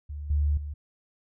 sine tone with level steps, 73.42 Hz, D2, in tune, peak -33 / -21 / -32 dBFS, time 0.09-0.74 s, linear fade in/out 10 ms, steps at 0.3 / 0.57 s, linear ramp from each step 5 ms, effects none

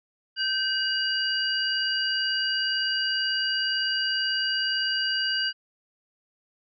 sine tone cluster, 1549 / 2891 / 4730 Hz, G6 / F#7 / D8, -21 / -41 / +12 cents, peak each -28 dBFS, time 0.36-5.53 s, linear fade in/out 50 ms, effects none

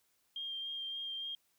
sine tone with vibrato, 3200 Hz, G7, 35 cents sharp, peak -38 dBFS, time 0.36-1.35 s, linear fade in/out 2 ms, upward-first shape sine, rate 3.5 Hz, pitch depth 15 cents each way, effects white hiss -75 dBFS RMS until 1.58 s

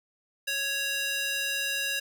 square tone with high-pass filter, 554.4 Hz, C#5, in tune, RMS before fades -30 dBFS, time 0.47-2 s, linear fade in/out 10 ms, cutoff 2200 Hz, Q 1.5, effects none

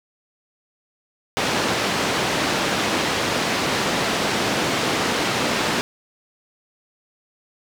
pink band-pass noise, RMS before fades -22 dBFS, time 1.37-5.81 s, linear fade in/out 0 ms, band 190 to 5300 Hz, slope 12 dB/octave, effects none

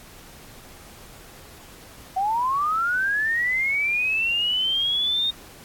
sine linear sweep, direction up, 740 to 3701 Hz, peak -20 dBFS, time 2.16-5.31 s, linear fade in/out 10 ms, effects pink hiss -46 dBFS RMS until 5.64 s + AAC 64 kbps

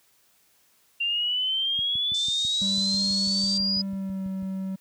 sine exponential sweep, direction up, 2765 to 4978 Hz, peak -23 dBFS, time 1-3.82 s, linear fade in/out 10 ms
click train, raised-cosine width 5 ms, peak -29 dBFS, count 17, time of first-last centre 1.79-4.426 s, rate 6.07 Hz
white band-pass noise, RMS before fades -37 dBFS, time 2.14-3.58 s, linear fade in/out 5 ms, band 3400 to 8400 Hz, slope 96 dB/octave
triangle tone with pitch glide, 196 to 190.75 Hz, G3 to G3, 0 to -47 cents, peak -26 dBFS, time 2.61-4.76 s, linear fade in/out 10 ms, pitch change -47 cents, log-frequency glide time 3.79-4.24 s
effects white hiss -63 dBFS RMS until 4.8 s + high-pass 60 Hz 12 dB/octave

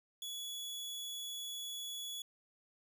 sawtooth tone, 3392 Hz, G#7, 36 cents sharp, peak -38 dBFS, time 0.22-2.22 s, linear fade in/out 2 ms, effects none

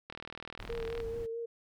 click train, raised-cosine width 0.3 ms, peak -26 dBFS, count 37, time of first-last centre 0.1-1.002 s, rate 39.9 Hz
brown noise, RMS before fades -44 dBFS, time 0.59-1.27 s, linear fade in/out 20 ms
sine tone with vibrato, 460 Hz, A#4, 23 cents flat, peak -35 dBFS, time 0.69-1.46 s, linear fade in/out 10 ms, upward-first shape sine, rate 4.6 Hz, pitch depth 26 cents each way
effects none

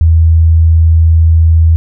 sine tone, 81.4 Hz, E2, 21 cents flat, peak -3 dBFS, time 0.01-1.76 s, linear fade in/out 0 ms, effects none

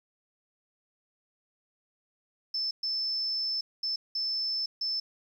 sine tone bursts at uneven times, 5274 Hz, E8, in tune, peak -28 dBFS, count 5, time 2.54-2.71 / 2.83-3.61 / 3.83-3.96 / 4.15-4.66 / 4.81-5 s, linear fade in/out 5 ms, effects 10-bit

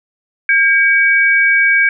sine tone pair together, 1609 / 2270 Hz, G6 / C#7, +45 / +41 cents, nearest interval tritone, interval 596 cents, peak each -11 dBFS, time 0.49-1.89 s, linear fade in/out 2 ms, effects none

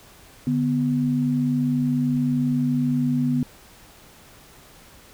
sine tone pair together, 146.81 / 246.9 Hz, D3 / B3, 0 / 0 cents, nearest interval major sixth, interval 900 cents, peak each -24 / -20 dBFS, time 0.47-3.43 s, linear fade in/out 2 ms, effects pink hiss -49 dBFS RMS until 5.13 s

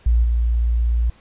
sine tone with level steps, 58.27 Hz, A#1, in tune, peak -12 / -15 dBFS, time 0.06-1.1 s, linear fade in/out 5 ms, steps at 0.23 s, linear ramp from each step 20 ms, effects pink hiss -52 dBFS RMS until 1.2 s + resampled to 8000 Hz

